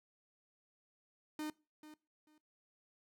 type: tone with echo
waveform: 45% pulse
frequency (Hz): 305.4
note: D#4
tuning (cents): -32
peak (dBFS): -39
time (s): 1.39-1.5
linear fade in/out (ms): 2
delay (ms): 440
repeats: 2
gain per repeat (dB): -14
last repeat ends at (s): 2.38
effects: noise-tail reverb RT60 0.3 s tail -22 dB re dry